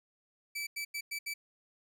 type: tone bursts at uneven times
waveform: sawtooth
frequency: 2311 Hz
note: D7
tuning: 28 cents flat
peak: -32 dBFS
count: 5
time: 0.55-0.67 / 0.76-0.85 / 0.94-1.01 / 1.11-1.19 / 1.26-1.34 s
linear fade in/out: 10 ms
effects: none